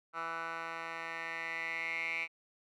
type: tone with band-pass filter sweep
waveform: 10% pulse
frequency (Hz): 165.1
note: E3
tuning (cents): +3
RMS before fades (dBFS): -39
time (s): 0.13-2.28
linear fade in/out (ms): 50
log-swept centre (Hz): 1400 to 2300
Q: 9.1
effects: none